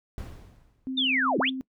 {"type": "noise with exponential decay", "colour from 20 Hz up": "brown", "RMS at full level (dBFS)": -35, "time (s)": [0.18, 0.97], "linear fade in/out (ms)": 1, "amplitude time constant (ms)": 170}
{"type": "tone with tremolo", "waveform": "sine", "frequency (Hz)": 261.6, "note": "C4", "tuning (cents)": 0, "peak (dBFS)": -28, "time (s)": [0.87, 1.61], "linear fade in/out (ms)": 0, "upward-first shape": "triangle", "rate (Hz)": 8.2, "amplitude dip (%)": 25}
{"type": "linear two-way sweep", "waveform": "sine", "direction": "down then up", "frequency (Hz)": [3702, 170, 3702], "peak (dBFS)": -22, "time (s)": [0.97, 1.5], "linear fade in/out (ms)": 10, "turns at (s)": 1.39}
{"effects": ["noise-tail reverb RT60 0.1 s tail -21 dB re dry"]}